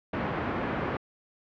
pink band-pass noise, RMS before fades -31 dBFS, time 0.13-0.97 s, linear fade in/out 5 ms, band 110 to 1800 Hz, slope 12 dB/octave, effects low-pass 3000 Hz 12 dB/octave

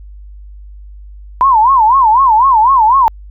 sine tone with vibrato, 970 Hz, B5, 31 cents flat, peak -5 dBFS, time 1.41-3.08 s, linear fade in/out 0 ms, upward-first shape sine, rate 4 Hz, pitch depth 220 cents each way, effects added 50 Hz sine -30 dBFS peak until 3.3 s

